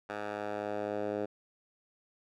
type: tone with band-pass filter sweep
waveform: 10% pulse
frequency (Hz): 103.9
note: G#2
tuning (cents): +1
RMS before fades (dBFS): -36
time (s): 0.09-1.26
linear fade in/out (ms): 10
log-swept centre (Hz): 1100 to 470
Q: 1.3
effects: none